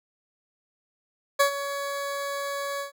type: tone with ADSR envelope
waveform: 20% pulse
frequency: 562 Hz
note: C#5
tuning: 24 cents sharp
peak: -11 dBFS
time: 1.39-2.92 s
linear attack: 15 ms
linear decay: 98 ms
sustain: -13 dB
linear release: 120 ms
effects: none